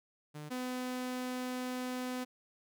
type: tone pair in turn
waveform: sawtooth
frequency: 150 / 252.3 Hz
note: D3 / B3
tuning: +37 / +37 cents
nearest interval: major sixth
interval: 900 cents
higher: second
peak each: -39 / -32 dBFS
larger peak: second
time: 0.34-0.5 / 0.5-2.25 s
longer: second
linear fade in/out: 20 ms
effects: none